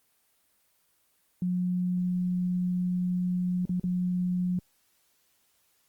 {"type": "tone with dropouts", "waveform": "sine", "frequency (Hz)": 180, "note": "F#3", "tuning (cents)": -47, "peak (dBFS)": -25, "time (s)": [1.42, 4.59], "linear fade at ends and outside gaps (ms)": 2, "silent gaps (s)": [[3.654, 3.693], [3.798, 3.839]], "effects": ["white hiss -69 dBFS RMS until 5.88 s", "Opus 24 kbps"]}